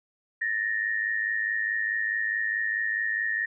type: tone pair together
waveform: sine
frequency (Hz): 1760 / 1864.7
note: A6 / A#6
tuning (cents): 0 / 0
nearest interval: minor second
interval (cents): 100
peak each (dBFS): -29 / -27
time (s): 0.41-3.46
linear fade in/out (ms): 10
effects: none